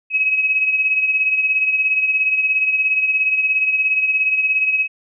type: beating tone pair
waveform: sine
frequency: 2552 / 2569 Hz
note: D#7 / E7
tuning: +43 / -45 cents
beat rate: 17 Hz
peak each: -15 / -23 dBFS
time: 0.1-4.88 s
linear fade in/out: 50 ms
effects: none